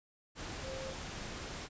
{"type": "tone in noise", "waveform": "sine", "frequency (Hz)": 530, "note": "C5", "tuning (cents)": 22, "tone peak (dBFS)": -42, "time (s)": [0.61, 0.95], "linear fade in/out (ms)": 50, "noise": "pink", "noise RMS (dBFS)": -43, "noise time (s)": [0.35, 1.69], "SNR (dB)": -2, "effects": ["resampled to 16000 Hz"]}